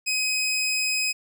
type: tone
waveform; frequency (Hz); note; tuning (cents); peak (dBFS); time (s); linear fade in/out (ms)
20% pulse; 2524; D#7; +24; -18; 0.06-1.13; 20
effects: none